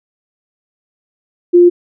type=tone; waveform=sine; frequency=351 Hz; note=F4; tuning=9 cents sharp; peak=-3 dBFS; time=1.53-1.7 s; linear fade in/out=20 ms; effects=none